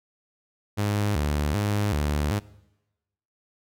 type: tone with vibrato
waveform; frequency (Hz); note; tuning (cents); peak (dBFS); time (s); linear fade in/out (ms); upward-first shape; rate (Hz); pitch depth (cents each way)
sawtooth; 87.31; F2; 0; -19; 0.77-2.4; 20; square; 1.3; 290
effects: noise-tail reverb RT60 1.0 s tail -22 dB re dry